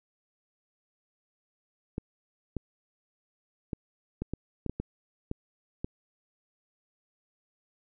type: clicks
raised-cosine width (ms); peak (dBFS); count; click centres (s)
3; -19; 10; 1.981 / 2.567 / 3.732 / 4.22 / 4.336 / 4.663 / 4.696 / 4.8 / 5.314 / 5.845
effects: none